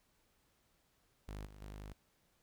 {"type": "tone with level steps", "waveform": "sawtooth", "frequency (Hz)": 51, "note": "G#1", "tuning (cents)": -31, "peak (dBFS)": [-40, -50, -43], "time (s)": [1.28, 1.93], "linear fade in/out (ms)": 5, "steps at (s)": [1.46, 1.61], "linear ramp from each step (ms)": 5, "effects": ["pink hiss -75 dBFS RMS until 2.42 s"]}